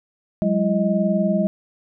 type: tone cluster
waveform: sine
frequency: 183.6 / 203.9 / 335.6 / 626 Hz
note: F#3 / G#3 / E4 / D#5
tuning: -13 / -32 / +31 / +10 cents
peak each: -22 / -20 / -28 / -22 dBFS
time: 0.42-1.47 s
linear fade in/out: 0 ms
effects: none